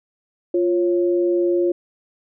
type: tone pair together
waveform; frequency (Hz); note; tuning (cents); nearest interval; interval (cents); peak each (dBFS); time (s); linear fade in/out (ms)
sine; 349.3 / 548.8; F4 / C#5; 0 / -17; minor sixth; 783; -16 / -24; 0.54-1.72; 5
effects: none